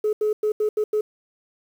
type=tone bursts at uneven times; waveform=sine; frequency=425.7 Hz; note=G#4; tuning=43 cents sharp; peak=-17 dBFS; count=6; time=0.04-0.13 / 0.21-0.33 / 0.43-0.52 / 0.6-0.69 / 0.77-0.84 / 0.93-1.01 s; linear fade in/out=5 ms; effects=tanh soft clip ceiling -15 dBFS + 8-bit